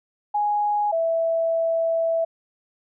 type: tone pair in turn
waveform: sine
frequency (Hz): 830.6 / 659.2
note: G#5 / E5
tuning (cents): 0 / 0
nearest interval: major third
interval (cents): 400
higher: first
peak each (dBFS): -19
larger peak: neither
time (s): 0.34-0.92 / 0.92-2.25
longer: second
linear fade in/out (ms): 10
effects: none